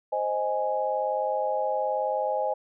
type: chord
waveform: sine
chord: Ab major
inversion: first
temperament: equal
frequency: 523.3 / 622.3 / 830.6 Hz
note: C5 / Eb5 / Ab5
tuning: 0 / 0 / 0 cents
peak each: -29 / -29 / -28 dBFS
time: 0.12-2.54 s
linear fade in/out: 10 ms
effects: none